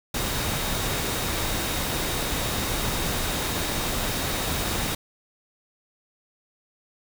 sine tone in noise, 3742 Hz, A#7, 6 cents sharp, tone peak -38 dBFS, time 0.14-4.95 s, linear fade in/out 5 ms, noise pink, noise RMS -27 dBFS, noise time 0.14-4.95 s, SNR -14 dB, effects none

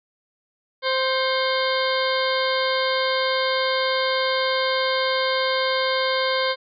harmonic tone with a mistuned harmonic, 523.3 Hz, C5, in tune, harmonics 1 / 2 / 3 / 4 / 6 / 7 / 8 / 9, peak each -23 / -26 / -28 / -29 / -31 / -31 / -32 / -33 dBFS, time 0.82-6.56 s, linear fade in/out 50 ms, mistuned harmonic 4, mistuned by +45 cents, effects none

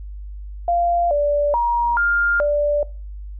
sine tone with pitch steps, 693 / 582 / 948 / 1404 / 586 Hz, F5 / D5 / A#5 / F6 / D5, -14 / -16 / +29 / +9 / -4 cents, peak -15 dBFS, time 0.68-2.83 s, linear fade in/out 2 ms, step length 430 ms, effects noise-tail reverb RT60 0.4 s tail -22 dB re dry + added 50 Hz sine -30 dBFS peak until 3.39 s

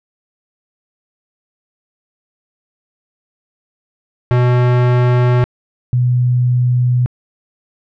square / sine tone pair in turn, 123.47 / 123.96 Hz, B2 / B2, 0 / +7 cents, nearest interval unison, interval 7 cents, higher second, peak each -10 dBFS, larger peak neither, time 4.31-5.44 / 5.93-7.06 s, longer neither, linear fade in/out 0 ms, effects low-pass 2000 Hz 12 dB/octave

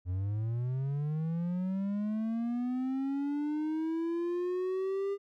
triangle linear sweep, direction up, 87.31 to 402.1 Hz, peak -28 dBFS, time 0.05-5.18 s, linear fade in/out 50 ms, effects none

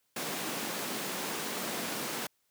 pink high-pass noise, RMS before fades -36 dBFS, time 0.16-2.27 s, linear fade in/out 5 ms, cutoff 180 Hz, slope 24 dB/octave, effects white hiss -75 dBFS RMS until 2.5 s + high-pass 60 Hz 12 dB/octave

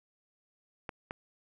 clicks, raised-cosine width 0.5 ms, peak -22 dBFS, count 2, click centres 0.892 / 1.109 s, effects none

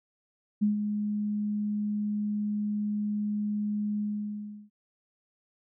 sine tone with ADSR envelope, 208.7 Hz, G#3, 9 cents sharp, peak -20 dBFS, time 0.61-4.7 s, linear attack 19 ms, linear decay 130 ms, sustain -7 dB, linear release 700 ms, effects none

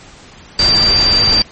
sine tone in noise, 4683 Hz, D8, 6 cents flat, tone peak -9 dBFS, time 0.59-1.42 s, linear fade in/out 2 ms, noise pink, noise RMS -18 dBFS, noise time 0.59-1.42 s, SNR +6 dB, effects pink hiss -39 dBFS RMS until 1.51 s + MP3 32 kbps

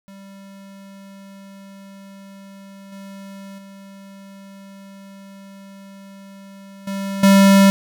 square tone with level steps, 196 Hz, G3, in tune, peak -39 / -35 / -39 / -24 / -9 dBFS, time 0.08-7.7 s, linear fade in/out 0 ms, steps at 2.92 / 3.58 / 6.87 / 7.23 s, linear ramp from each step 5 ms, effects none

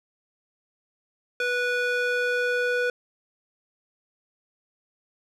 square tone with band-pass filter sweep, 490.8 Hz, B4, 11 cents flat, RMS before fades -25 dBFS, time 1.4-2.9 s, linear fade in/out 2 ms, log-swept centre 1800 to 1200 Hz, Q 1.2, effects none

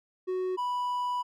triangle tone pair in turn, 370 / 985.5 Hz, F#4 / B5, 0 / -4 cents, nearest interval octave + perfect fourth, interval 1696 cents, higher second, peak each -26 dBFS, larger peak neither, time 0.27-0.57 / 0.57-1.23 s, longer second, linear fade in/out 20 ms, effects none

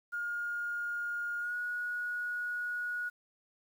sine tone with pitch glide, 1422 to 1454.4 Hz, F6 to F#6, +31 to -30 cents, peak -33 dBFS, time 0.12-3.1 s, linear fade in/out 20 ms, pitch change +39 cents, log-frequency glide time 1.4-1.54 s, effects 10-bit

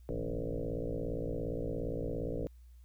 sine tone with frequency modulation, 221.2 Hz, A3, 9 cents sharp, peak -33 dBFS, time 0.09-2.47 s, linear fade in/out 0 ms, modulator 57.3 Hz, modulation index 5.8, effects added 60 Hz sine -52 dBFS peak until 2.84 s + white hiss -75 dBFS RMS until 2.84 s

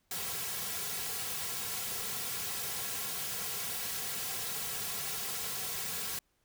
white noise with comb filter, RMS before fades -37 dBFS, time 0.11-6.19 s, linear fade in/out 2 ms, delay 3.3 ms, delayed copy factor -1, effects pink hiss -75 dBFS RMS until 6.44 s

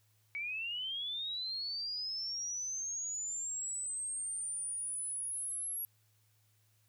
sine linear sweep, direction up, 2243 to 11370 Hz, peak -36 dBFS, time 0.35-5.85 s, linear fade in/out 0 ms, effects added 107 Hz sine -70 dBFS peak until 6.88 s + white hiss -74 dBFS RMS until 6.88 s

